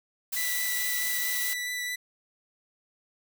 blue noise, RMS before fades -31 dBFS, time 0.32-1.54 s, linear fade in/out 10 ms
sawtooth tone with vibrato, 1975.5 Hz, B6, in tune, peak -27 dBFS, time 0.36-1.96 s, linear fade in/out 10 ms, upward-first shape sine, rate 4.6 Hz, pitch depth 10 cents each way
effects none

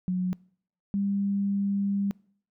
sine tone pair in turn, 182.7 / 199.32 Hz, F#3 / G3, -22 / +29 cents, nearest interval major second, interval 151 cents, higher second, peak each -24 dBFS, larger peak neither, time 0.08-0.33 / 0.94-2.11 s, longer second, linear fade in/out 0 ms, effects noise-tail reverb RT60 0.6 s tail -25 dB re dry

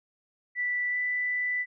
sine tone with pitch glide, 1970 to 1984.8 Hz, B6 to B6, -5 to +8 cents, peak -26 dBFS, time 0.55-1.66 s, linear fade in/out 50 ms, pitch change +13 cents, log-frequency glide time 0.9-0.97 s, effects none

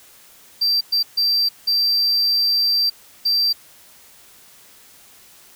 triangle tone bursts at uneven times, 4696 Hz, D8, 1 cent flat, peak -14 dBFS, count 5, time 0.61-0.81 / 0.92-1.03 / 1.17-1.49 / 1.67-2.9 / 3.25-3.53 s, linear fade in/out 10 ms, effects white hiss -48 dBFS RMS until 5.55 s

